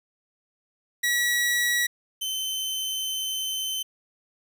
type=tone pair in turn; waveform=sawtooth; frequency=1929 / 3071 Hz; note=B6 / G7; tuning=-41 / -36 cents; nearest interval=minor sixth; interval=805 cents; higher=second; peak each=-18 / -24 dBFS; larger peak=first; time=1.03-1.87 / 2.21-3.83 s; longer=second; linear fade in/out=10 ms; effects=10-bit